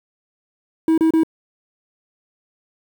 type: tone bursts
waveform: triangle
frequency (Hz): 322.2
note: E4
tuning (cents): -39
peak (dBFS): -10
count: 3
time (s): 0.88-1.234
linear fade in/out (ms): 2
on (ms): 98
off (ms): 30
effects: 7-bit